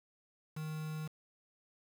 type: tone with quantisation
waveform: triangle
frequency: 155.56 Hz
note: D#3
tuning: in tune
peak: -36 dBFS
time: 0.56-1.08 s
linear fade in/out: 10 ms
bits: 8
effects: none